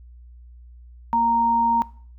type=tone pair together; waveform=sine; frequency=233.1 / 928.9 Hz; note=A#3 / A#5; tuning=0 / -6 cents; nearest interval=2 octaves; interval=2394 cents; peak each=-27 / -17 dBFS; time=1.13-1.82 s; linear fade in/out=0 ms; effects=noise-tail reverb RT60 0.5 s tail -20 dB re dry + added 60 Hz sine -42 dBFS peak until 2.18 s